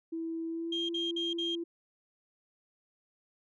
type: tone with pitch glide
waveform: sine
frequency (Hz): 328.1 to 338.1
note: E4 to E4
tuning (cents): -8 to +44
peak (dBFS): -33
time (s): 0.12-1.64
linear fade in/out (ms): 10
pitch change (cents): +52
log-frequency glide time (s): 0.48-0.83
type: tone bursts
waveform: sine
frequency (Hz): 3213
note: G7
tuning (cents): +42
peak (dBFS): -31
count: 4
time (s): 0.72-1.553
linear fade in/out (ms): 5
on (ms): 170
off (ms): 51
effects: tanh soft clip ceiling -24 dBFS